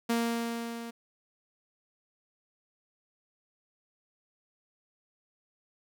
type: tone with level ramp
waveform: sawtooth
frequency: 232.7 Hz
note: A#3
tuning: 3 cents flat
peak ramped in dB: -21 to -35 dBFS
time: 0.09-0.91 s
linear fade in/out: 10 ms
effects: none